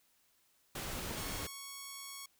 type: noise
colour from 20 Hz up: pink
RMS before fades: -41 dBFS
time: 0.75-1.47 s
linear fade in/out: 5 ms
type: tone with pitch glide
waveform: 5% pulse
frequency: 1093 to 1107.6 Hz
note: C#6 to C#6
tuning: -25 to -2 cents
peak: -33 dBFS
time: 1.17-2.26 s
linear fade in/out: 5 ms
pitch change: +23 cents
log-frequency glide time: 1.34-1.54 s
effects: white hiss -72 dBFS RMS until 2.39 s